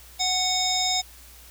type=harmonic tone with a mistuned harmonic; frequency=740 Hz; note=F#5; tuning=in tune; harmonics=1 / 3 / 5 / 7 / 9 / 10; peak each=-28 / -33 / -26 / -27 / -34 / -30 dBFS; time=0.19-1.02 s; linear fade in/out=20 ms; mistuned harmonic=10; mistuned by=-38 cents; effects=added 60 Hz sine -49 dBFS peak until 1.5 s + white hiss -49 dBFS RMS until 1.5 s